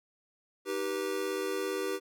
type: chord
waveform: square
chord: Eb augmented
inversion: none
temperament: just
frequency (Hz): 311.1 / 388.9 / 486.1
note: Eb4 / G4 / B4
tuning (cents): 0 / -14 / -28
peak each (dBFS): -40 / -34 / -37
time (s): 0.65-2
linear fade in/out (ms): 50
effects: none